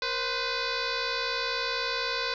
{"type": "tone with frequency modulation", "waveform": "sine", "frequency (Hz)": 1480, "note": "F#6", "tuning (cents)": 0, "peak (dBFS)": -27, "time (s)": [0.02, 2.34], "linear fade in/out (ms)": 2, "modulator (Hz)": 504, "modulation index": 6.6, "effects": []}